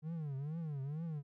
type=tone with vibrato; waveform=triangle; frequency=150 Hz; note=D3; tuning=37 cents sharp; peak=-36 dBFS; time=0.02-1.23 s; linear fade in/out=50 ms; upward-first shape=triangle; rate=2.2 Hz; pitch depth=230 cents each way; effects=none